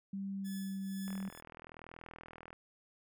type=tone with pitch glide; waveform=sine; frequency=196 to 193.75 Hz; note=G3 to G3; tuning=0 to -20 cents; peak=-37 dBFS; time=0.13-1.29 s; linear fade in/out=5 ms; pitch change=-20 cents; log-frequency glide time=0.31-0.67 s
type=tone with tremolo; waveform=5% pulse; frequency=1720 Hz; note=A6; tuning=40 cents flat; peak=-37 dBFS; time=0.44-1.41 s; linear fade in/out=20 ms; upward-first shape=triangle; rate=2.1 Hz; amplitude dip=80%
type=click train; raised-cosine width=0.5 ms; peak=-34 dBFS; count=60; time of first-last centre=1.08-2.53 s; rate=40.7 Hz
effects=none